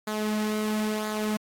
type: tone with flanger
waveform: sawtooth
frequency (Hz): 213.8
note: A3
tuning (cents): -49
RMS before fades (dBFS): -28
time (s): 0.07-1.37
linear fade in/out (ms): 5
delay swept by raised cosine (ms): 0.35 to 3.55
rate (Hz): 0.99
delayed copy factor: -0.5
effects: AAC 64 kbps